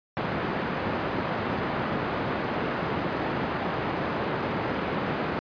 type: band-pass noise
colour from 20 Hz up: pink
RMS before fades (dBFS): -29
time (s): 0.17-5.39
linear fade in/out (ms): 0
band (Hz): 150 to 1700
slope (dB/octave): 12
effects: resampled to 11025 Hz